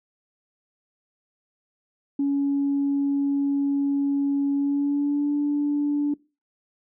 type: tone with pitch glide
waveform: sine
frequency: 280.6 to 290.8 Hz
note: C#4 to D4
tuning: +21 to -17 cents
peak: -19 dBFS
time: 2.19-6.14 s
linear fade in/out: 5 ms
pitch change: +62 cents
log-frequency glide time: 4.54-5.33 s
effects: noise-tail reverb RT60 0.3 s tail -23 dB re dry + tanh soft clip ceiling -16 dBFS